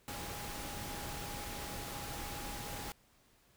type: tone in noise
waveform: sine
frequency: 822 Hz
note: G#5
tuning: 18 cents flat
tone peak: -49 dBFS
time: 0.08-2.92 s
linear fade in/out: 0 ms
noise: pink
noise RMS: -43 dBFS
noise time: 0.08-2.92 s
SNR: -9 dB
effects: pink hiss -68 dBFS RMS until 3.56 s